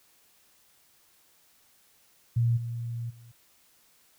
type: tone with level steps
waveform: sine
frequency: 117.5 Hz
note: A#2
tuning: 14 cents sharp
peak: -21 / -31 / -48 dBFS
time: 2.36-3.32 s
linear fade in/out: 10 ms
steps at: 2.56 / 3.09 s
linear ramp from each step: 20 ms
effects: white hiss -63 dBFS RMS until 4.18 s